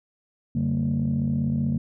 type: tone cluster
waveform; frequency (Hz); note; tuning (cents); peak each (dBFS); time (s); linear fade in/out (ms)
sine; 89.2 / 142.8 / 192.2 / 228; F2 / D3 / G3 / A#3; +37 / -48 / -34 / -38; -31 / -24 / -29 / -24; 0.55-1.78; 5
effects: tanh soft clip ceiling -16 dBFS